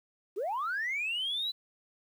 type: linear sweep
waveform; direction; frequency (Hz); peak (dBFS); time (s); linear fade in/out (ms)
sine; up; 346.9 to 4027; -29; 0.36-1.52; 20
effects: tanh soft clip ceiling -27 dBFS + 10-bit